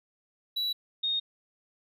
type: tone pair in turn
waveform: triangle / sine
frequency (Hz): 3926 / 3706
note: B7 / A#7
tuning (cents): -11 / -11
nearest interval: minor second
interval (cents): 100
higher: first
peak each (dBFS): -26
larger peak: neither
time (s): 0.56-0.73 / 1.03-1.2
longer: neither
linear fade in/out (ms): 10
effects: none

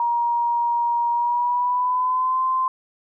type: tone with pitch glide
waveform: sine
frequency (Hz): 946 to 1037.6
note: A#5 to C6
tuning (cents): +25 to -15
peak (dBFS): -18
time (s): 0-2.68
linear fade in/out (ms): 2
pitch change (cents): +160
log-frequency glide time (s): 1.12-2.42
effects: none

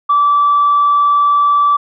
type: tone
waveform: sine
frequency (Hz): 1159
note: D6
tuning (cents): -23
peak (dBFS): -7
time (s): 0.09-1.77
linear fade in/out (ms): 10
effects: tanh soft clip ceiling -4 dBFS

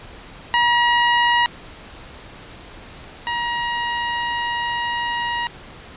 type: tone pair in turn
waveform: 20% pulse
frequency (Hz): 956 / 950.8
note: A#5 / A#5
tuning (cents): +43 / +34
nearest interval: unison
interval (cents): 9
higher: first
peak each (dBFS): -9 / -16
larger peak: first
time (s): 0.54-1.46 / 3.27-5.47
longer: second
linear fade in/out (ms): 0
effects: pink hiss -40 dBFS RMS until 5.96 s + resampled to 8000 Hz

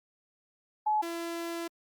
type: tone pair in turn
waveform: sine / sawtooth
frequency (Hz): 853 / 337.2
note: G#5 / E4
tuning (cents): +46 / +39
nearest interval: octave + major third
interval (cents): 1607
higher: first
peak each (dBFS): -24 / -30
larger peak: first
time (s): 0.86-1.02 / 1.02-1.68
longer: second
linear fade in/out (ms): 10
effects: Opus 48 kbps

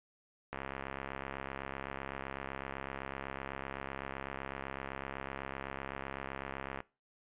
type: click train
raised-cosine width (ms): 0.5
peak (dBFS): -24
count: 427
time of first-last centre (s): 0.53-6.804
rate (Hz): 67.9
effects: noise-tail reverb RT60 0.3 s tail -21 dB re dry + resampled to 8000 Hz

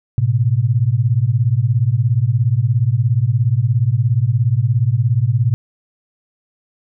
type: beating tone pair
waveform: sine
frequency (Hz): 109.8 / 126.8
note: A2 / B2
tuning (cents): -3 / +46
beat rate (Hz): 17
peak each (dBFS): -15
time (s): 0.18-5.54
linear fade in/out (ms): 0
effects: none

